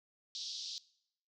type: band-pass noise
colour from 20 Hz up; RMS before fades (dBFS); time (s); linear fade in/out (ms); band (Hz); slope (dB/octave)
white; -43; 0.35-0.78; 0; 3500 to 5500; 48
effects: noise-tail reverb RT60 0.7 s tail -20 dB re dry